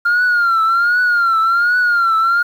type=tone with vibrato; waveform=sine; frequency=1396.9 Hz; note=F6; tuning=in tune; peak=-9 dBFS; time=0.05-2.43 s; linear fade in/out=10 ms; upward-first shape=triangle; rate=1.3 Hz; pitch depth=110 cents each way; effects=tanh soft clip ceiling -9 dBFS + 7-bit